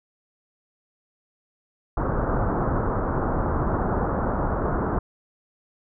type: low-pass noise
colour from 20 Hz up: pink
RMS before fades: -24 dBFS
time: 1.97-4.99 s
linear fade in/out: 5 ms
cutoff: 1400 Hz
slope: 48 dB/octave
effects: none